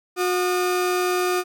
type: tone pair together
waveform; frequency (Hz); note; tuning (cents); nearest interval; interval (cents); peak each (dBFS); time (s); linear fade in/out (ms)
35% pulse; 362.1 / 1218; F#4 / D#6; -37 / -37; octave + major sixth; 2100; -19 / -25; 0.16-1.44; 50
effects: none